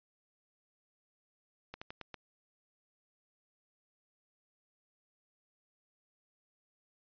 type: slowing click train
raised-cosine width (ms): 0.3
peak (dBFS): -27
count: 5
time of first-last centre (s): 1.74-2.143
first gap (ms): 75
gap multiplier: 1.2
effects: resampled to 11025 Hz